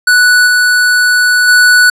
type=tone with level steps; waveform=square; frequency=1480 Hz; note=F#6; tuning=in tune; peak=-5 / -7 / -4 dBFS; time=0.07-1.9 s; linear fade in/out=5 ms; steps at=0.46 / 1.47 s; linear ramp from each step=20 ms; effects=low-pass 12000 Hz 12 dB/octave